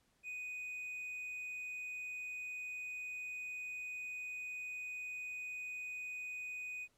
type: tone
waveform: triangle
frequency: 2489 Hz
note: D#7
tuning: in tune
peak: -40 dBFS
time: 0.23-6.88 s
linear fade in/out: 50 ms
effects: pink hiss -75 dBFS RMS until 6.97 s + low-pass 12000 Hz 12 dB/octave